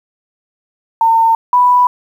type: tone pair in turn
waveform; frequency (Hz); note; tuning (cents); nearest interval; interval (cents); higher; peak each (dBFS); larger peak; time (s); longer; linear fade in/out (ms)
sine; 907 / 987.3; A#5 / B5; -48 / -1; minor second; 147; second; -7 / -6; second; 1.01-1.35 / 1.53-1.87; neither; 2
effects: 7-bit